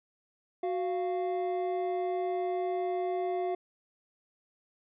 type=tone pair together; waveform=triangle; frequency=368.7 / 696 Hz; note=F#4 / F5; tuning=-6 / -6 cents; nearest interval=major seventh; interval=1100 cents; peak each=-29 / -31 dBFS; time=0.63-3.55 s; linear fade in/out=5 ms; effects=resampled to 8000 Hz

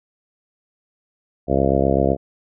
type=harmonic tone; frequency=67.9 Hz; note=C#2; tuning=35 cents flat; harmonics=1 / 2 / 3 / 4 / 5 / 6 / 7 / 8 / 9 / 10; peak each=-24 / -24 / -24 / -24 / -24 / -24 / -24 / -24 / -24 / -24 dBFS; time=1.47-2.17 s; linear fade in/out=50 ms; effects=none

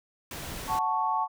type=noise; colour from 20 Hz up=pink; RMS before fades=-38 dBFS; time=0.31-0.79 s; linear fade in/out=2 ms
type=chord; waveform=sine; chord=F# minor; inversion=none; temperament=equal; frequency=740 / 880 / 1108.7 Hz; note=F#5 / A5 / C#6; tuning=0 / 0 / 0 cents; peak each=-32 / -27 / -29 dBFS; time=0.67-1.28 s; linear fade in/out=50 ms
effects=none

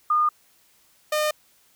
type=tone pair in turn; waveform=sine / sawtooth; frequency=1219 / 607.9 Hz; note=D#6 / D#5; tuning=-36 / -40 cents; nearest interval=octave; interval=1204 cents; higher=first; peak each=-17 dBFS; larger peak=neither; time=0.1-0.29 / 1.12-1.31 s; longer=neither; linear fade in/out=5 ms; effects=white hiss -60 dBFS RMS until 1.75 s

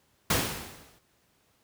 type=noise with exponential decay; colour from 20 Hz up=pink; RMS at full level=-22 dBFS; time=0.3-0.99 s; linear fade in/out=5 ms; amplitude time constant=150 ms; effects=pink hiss -68 dBFS RMS until 1.63 s + high-pass 60 Hz 12 dB/octave

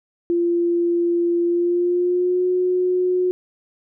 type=tone with pitch glide; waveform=sine; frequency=344.3 to 363.9 Hz; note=F4 to F#4; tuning=-25 to -29 cents; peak=-16 dBFS; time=0.3-3.31 s; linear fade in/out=0 ms; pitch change=+96 cents; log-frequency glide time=1.44-2.46 s; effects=none

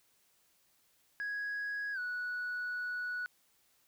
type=tone with pitch glide; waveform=sine; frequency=1661.2 to 1471.4 Hz; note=G#6 to F#6; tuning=0 to -10 cents; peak=-33 dBFS; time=1.2-3.26 s; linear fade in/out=0 ms; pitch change=-210 cents; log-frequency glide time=1.93-1.99 s; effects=tanh soft clip ceiling -33 dBFS + white hiss -71 dBFS RMS until 3.87 s

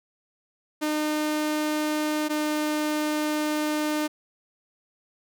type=tone pair in turn; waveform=sawtooth; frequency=304.2 / 303 Hz; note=D#4 / D#4; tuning=-39 / -46 cents; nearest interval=unison; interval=7 cents; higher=first; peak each=-20 dBFS; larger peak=neither; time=0.81-2.29 / 2.29-4.08 s; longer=second; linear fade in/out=20 ms; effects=none

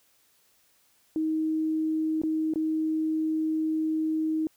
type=tone with dropouts; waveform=sine; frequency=315.1 Hz; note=D#4; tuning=22 cents sharp; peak=-24 dBFS; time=1.16-4.47 s; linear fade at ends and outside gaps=1 ms; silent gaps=2.217-2.235 / 2.537-2.558 s; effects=white hiss -65 dBFS RMS until 4.56 s

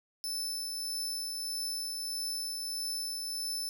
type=tone with tremolo; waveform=sawtooth; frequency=5274 Hz; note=E8; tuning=in tune; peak=-30 dBFS; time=0.24-3.69 s; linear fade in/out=0 ms; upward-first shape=triangle; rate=1.6 Hz; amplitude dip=30%; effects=none

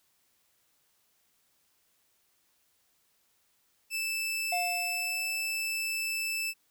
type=tone; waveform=sawtooth; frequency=2637 Hz; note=E7; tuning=in tune; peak=-27 dBFS; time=3.9-6.54 s; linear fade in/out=50 ms
type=tone with exponential decay; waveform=triangle; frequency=714 Hz; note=F5; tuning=38 cents sharp; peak=-26 dBFS; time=4.52-5.9 s; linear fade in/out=5 ms; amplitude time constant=300 ms
effects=white hiss -71 dBFS RMS until 6.7 s

